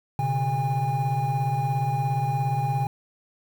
triangle tone cluster, 125 / 142.1 / 812 Hz, B2 / C#3 / G#5, +21 / +43 / -39 cents, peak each -24 dBFS, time 0.19-2.87 s, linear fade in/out 2 ms, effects tanh soft clip ceiling -14 dBFS + 8-bit

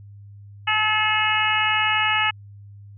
harmonic tone with a mistuned harmonic, 430.9 Hz, A4, 36 cents flat, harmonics 2 / 3 / 4 / 5 / 6 / 7, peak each -25 / -25 / -25 / -25 / -25 / -25 dBFS, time 0.67-2.31 s, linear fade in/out 10 ms, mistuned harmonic 7, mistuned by -63 cents, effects added 101 Hz sine -40 dBFS peak until 2.97 s

